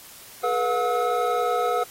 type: tone cluster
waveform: triangle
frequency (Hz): 424.3 / 485.2 / 720 / 1289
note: G#4 / B4 / F#5 / E6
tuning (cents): +37 / -31 / -47 / -39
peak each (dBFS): -28 / -23 / -23 / -25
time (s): 0.43-1.84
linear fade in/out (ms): 10
effects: white hiss -45 dBFS RMS until 1.9 s + AAC 48 kbps